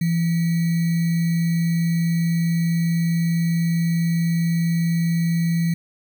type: tone with sample-and-hold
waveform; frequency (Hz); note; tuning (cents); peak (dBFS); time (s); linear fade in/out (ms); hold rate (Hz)
sine; 167.7; E3; +30; -17; 0.01-5.74; 5; 2100
effects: none